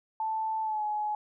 sine tone with pitch glide, 880 to 844.2 Hz, A5 to G#5, 0 to +28 cents, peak -28 dBFS, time 0.2-1.15 s, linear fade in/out 2 ms, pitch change -72 cents, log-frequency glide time 0.62-0.84 s, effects none

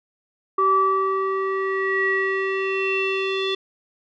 square tone with low-pass filter sweep, 385.5 Hz, G4, 29 cents flat, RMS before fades -22 dBFS, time 0.58-3.55 s, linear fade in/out 5 ms, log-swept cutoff 1100 to 3400 Hz, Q 7.7, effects none

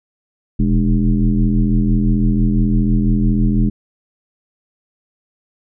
sine tone with frequency modulation, 123.47 Hz, B2, in tune, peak -11 dBFS, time 0.59-3.7 s, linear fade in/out 10 ms, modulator 84.3 Hz, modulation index 1.7, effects none

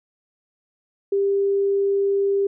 sine tone, 396.9 Hz, G4, 22 cents sharp, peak -17 dBFS, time 1.12-2.47 s, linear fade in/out 5 ms, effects none

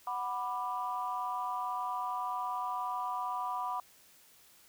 sine chord, B minor, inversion second, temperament just, 740.8 / 987.8 / 1185.3 Hz, F#5 / B5 / D6, +2 / 0 / +16 cents, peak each -38 / -35 / -38 dBFS, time 0.07-3.8 s, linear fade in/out 2 ms, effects tanh soft clip ceiling -24 dBFS + white hiss -61 dBFS RMS until 4.68 s

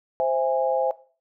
sine chord, C augmented, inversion none, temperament equal with one note detuned, 523.3 / 659.3 / 822.5 Hz, C5 / E5 / G#5, 0 / 0 / -17 cents, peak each -23 / -24 / -26 dBFS, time 0.2-0.91 s, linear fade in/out 0 ms, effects noise-tail reverb RT60 0.4 s tail -18 dB re dry

